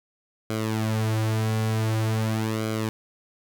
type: tone with flanger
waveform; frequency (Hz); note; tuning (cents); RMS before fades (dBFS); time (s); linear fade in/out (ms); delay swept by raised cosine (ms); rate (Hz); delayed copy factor
sawtooth; 110; A2; 0; -25; 0.5-2.89; 0; 1.1 to 5.9; 0.46; -0.7
effects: none